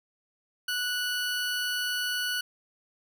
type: tone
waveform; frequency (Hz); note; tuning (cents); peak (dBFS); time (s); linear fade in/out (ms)
20% pulse; 1476; F#6; -5; -23; 0.68-2.41; 5
effects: none